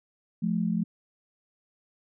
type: tone pair together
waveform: sine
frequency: 175.29 / 217.4 Hz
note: F3 / A3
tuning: +7 / -21 cents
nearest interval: major third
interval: 372 cents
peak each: -27 dBFS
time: 0.42-0.84 s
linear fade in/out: 10 ms
effects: none